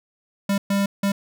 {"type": "tone bursts at uneven times", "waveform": "square", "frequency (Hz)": 198.9, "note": "G3", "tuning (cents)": 25, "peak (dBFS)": -19, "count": 3, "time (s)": [[0.49, 0.58], [0.7, 0.86], [1.03, 1.12]], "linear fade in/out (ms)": 5, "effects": []}